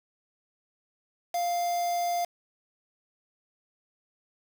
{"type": "tone with quantisation", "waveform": "triangle", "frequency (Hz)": 698.5, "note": "F5", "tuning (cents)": 0, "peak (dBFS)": -24, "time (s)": [1.34, 2.25], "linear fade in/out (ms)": 5, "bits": 6, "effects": []}